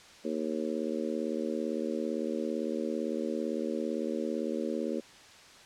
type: harmonic tone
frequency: 77.78 Hz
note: D#2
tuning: in tune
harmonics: 3 / 4 / 5 / 6 / 7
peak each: -35 / -36 / -37 / -38 / -38 dBFS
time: 0.24-5.01 s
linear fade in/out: 20 ms
effects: white hiss -53 dBFS RMS until 5.65 s + low-pass 6000 Hz 12 dB/octave